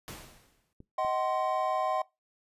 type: noise with exponential decay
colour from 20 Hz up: pink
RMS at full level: -40 dBFS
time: 0.08-0.73 s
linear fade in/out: 0 ms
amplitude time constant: 140 ms
type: clicks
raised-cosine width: 3 ms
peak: -35 dBFS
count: 2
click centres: 0.804 / 1.048 s
type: chord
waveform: triangle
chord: C diminished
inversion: first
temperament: just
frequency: 627.9 / 753.5 / 1046.5 Hz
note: Eb5 / Gb5 / C6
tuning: +16 / +31 / 0 cents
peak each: -30 / -29 / -30 dBFS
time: 0.98-2.02 s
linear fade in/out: 5 ms
effects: noise-tail reverb RT60 0.2 s tail -21 dB re dry + resampled to 32000 Hz